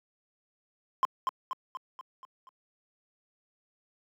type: tone with echo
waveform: triangle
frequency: 1046.5 Hz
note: C6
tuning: in tune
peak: -18 dBFS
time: 1.03-1.05 s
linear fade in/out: 0 ms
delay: 240 ms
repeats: 6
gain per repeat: -5 dB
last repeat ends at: 2.49 s
effects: tanh soft clip ceiling -16 dBFS + high-pass 400 Hz 12 dB/octave